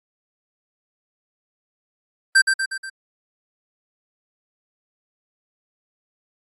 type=tone with echo; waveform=square; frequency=1568 Hz; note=G6; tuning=in tune; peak=-11 dBFS; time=2.35-2.42 s; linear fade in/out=10 ms; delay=120 ms; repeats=4; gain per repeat=-5 dB; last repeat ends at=2.9 s; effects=AAC 32 kbps